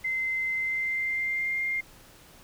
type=tone with pitch glide; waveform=sine; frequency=2069 to 2112 Hz; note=C7 to C7; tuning=-20 to +16 cents; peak=-26 dBFS; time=0.04-1.81 s; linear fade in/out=10 ms; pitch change=+36 cents; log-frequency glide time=0.55-1.6 s; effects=pink hiss -53 dBFS RMS until 2.43 s